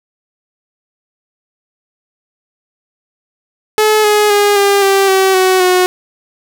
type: tone with pitch steps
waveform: sawtooth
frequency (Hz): 429.3 / 419.5 / 409.9 / 400.6 / 391.4 / 382.5 / 373.7 / 365.2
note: A4 / G#4 / G#4 / G4 / G4 / G4 / F#4 / F#4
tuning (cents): -43 / +17 / -23 / +38 / -3 / -42 / +17 / -23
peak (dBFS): -4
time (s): 3.78-5.86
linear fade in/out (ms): 0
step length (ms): 260
effects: none